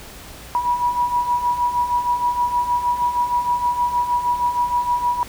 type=beating tone pair; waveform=sine; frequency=967 / 973.4 Hz; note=B5 / B5; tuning=-37 / -25 cents; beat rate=6.4 Hz; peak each=-24 / -18 dBFS; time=0.55-5.23 s; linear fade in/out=0 ms; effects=added 60 Hz sine -43 dBFS peak until 5.28 s + pink hiss -39 dBFS RMS until 5.28 s